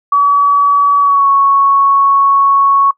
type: tone with pitch glide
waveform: sine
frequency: 1139 to 1107.9 Hz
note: C#6 to C#6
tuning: +47 to -1 cents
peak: -6 dBFS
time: 0.12-2.91 s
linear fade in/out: 5 ms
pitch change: -48 cents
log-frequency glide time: 1-1.28 s
effects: noise-tail reverb RT60 0.1 s tail -21 dB re dry